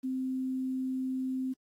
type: tone with quantisation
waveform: sine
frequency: 260 Hz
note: C4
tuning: 11 cents flat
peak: -30 dBFS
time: 0.03-1.54 s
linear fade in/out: 20 ms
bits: 10
effects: AAC 48 kbps